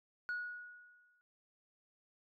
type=tone with exponential decay; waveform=sine; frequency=1457 Hz; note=F#6; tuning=27 cents flat; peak=-33 dBFS; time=0.29-1.21 s; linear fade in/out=0 ms; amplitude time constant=200 ms; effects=tanh soft clip ceiling -34 dBFS